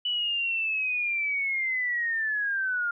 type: linear sweep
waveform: sine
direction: down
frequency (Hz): 2971 to 1396.9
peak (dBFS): -25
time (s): 0.05-2.91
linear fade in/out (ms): 5
effects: none